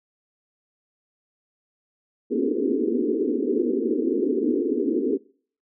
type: band-pass noise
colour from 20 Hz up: white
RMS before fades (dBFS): -23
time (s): 2.3-5.18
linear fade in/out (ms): 20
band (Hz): 230 to 450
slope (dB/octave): 96
effects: noise-tail reverb RT60 0.5 s tail -24 dB re dry